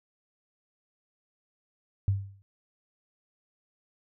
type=tone with exponential decay; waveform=sine; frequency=98.4 Hz; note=G2; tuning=7 cents sharp; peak=-19 dBFS; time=2.08-2.42 s; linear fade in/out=0 ms; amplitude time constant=73 ms; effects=none